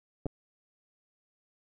clicks, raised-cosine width 2 ms, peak -21 dBFS, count 2, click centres 0.258 / 0.265 s, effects none

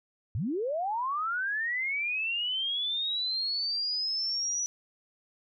sine linear sweep, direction up, 82.41 to 5920 Hz, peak -28 dBFS, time 0.35-4.66 s, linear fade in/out 0 ms, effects none

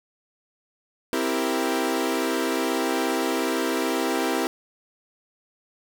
sawtooth chord, C dominant seventh, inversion none, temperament equal, 261.6 / 329.6 / 392 / 466.2 Hz, C4 / E4 / G4 / Bb4, 0 / 0 / 0 / 0 cents, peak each -24 / -23 / -25 / -26 dBFS, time 1.13-4.47 s, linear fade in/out 0 ms, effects none

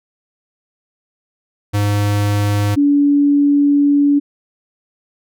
square / sine tone pair in turn, 102.7 / 286.5 Hz, G#2 / D4, -19 / -43 cents, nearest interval octave + tritone, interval 1776 cents, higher second, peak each -14 / -9 dBFS, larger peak second, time 1.73-2.76 / 2.76-4.2 s, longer second, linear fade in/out 20 ms, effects none

